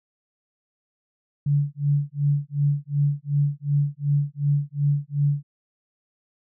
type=tone with tremolo; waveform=sine; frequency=143.9 Hz; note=D3; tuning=35 cents flat; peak=-16 dBFS; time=1.46-5.43 s; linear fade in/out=5 ms; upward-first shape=sine; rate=2.7 Hz; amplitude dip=100%; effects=none